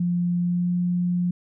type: tone with pitch glide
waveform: sine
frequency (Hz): 175.3 to 177.13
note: F3 to F3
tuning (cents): +7 to +25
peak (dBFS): -20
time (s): 0-1.31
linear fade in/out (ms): 5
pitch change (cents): +18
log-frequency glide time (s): 0.4-0.73
effects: none